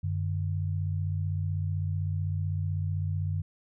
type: tone pair together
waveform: sine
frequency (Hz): 94.19 / 150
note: F#2 / D3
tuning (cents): +31 / +37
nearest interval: minor sixth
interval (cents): 806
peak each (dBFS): -28 / -33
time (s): 0.03-3.42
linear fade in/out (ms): 10
effects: none